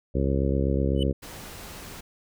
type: harmonic tone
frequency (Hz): 68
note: C#2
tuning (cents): -33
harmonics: 1 / 2 / 3 / 4 / 5 / 6 / 7 / 8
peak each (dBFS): -25 / -28 / -30 / -31 / -32 / -33 / -33 / -34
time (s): 0.14-1.13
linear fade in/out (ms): 20
type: tone with exponential growth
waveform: triangle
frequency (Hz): 2985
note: F#7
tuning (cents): +15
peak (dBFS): -25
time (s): 0.95-1.03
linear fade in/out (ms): 2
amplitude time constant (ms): 17
type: noise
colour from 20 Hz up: pink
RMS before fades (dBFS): -41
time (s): 1.22-2.01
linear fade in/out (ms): 10
effects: none